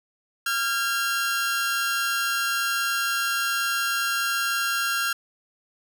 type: tone pair together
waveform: sawtooth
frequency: 1381.8 / 1623 Hz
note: F6 / G#6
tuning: -19 / -40 cents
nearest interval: minor third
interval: 279 cents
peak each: -21 / -24 dBFS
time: 0.46-5.13 s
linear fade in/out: 5 ms
effects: none